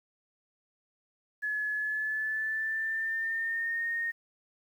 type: tone with pitch glide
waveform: sine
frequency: 1705 to 1848.6 Hz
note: G#6 to A#6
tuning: +45 to -15 cents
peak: -29 dBFS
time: 1.42-4.12 s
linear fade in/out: 20 ms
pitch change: +140 cents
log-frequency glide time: 1.74-3.86 s
effects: 10-bit